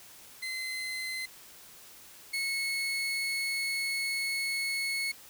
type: tone pair in turn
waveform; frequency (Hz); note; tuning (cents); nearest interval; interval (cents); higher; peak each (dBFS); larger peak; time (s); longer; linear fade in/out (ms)
30% pulse; 2057 / 2191; C7 / C#7; -30 / -21; minor second; 109; second; -31 / -27; second; 0.42-1.26 / 2.33-5.12; second; 10
effects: white hiss -52 dBFS RMS until 5.29 s